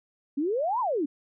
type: exponential two-way sweep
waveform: sine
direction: up then down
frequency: 266.4 to 1051 to 266.4 Hz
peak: -24 dBFS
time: 0.37-1.06 s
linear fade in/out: 10 ms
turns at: 0.8 s
effects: none